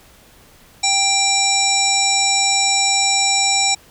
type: harmonic tone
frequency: 786 Hz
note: G5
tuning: 4 cents sharp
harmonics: 1 / 3 / 5 / 7 / 9 / 10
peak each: -21 / -21 / -21 / -21 / -21 / -21 dBFS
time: 0.83-3.75 s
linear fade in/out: 10 ms
effects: pink hiss -48 dBFS RMS until 3.9 s